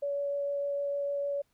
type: tone with vibrato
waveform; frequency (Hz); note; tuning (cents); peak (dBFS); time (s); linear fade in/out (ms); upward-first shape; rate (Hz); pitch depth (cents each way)
sine; 567; C#5; +39; -29; 0.02-1.42; 10; triangle; 6.6; 8
effects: pink hiss -74 dBFS RMS until 1.53 s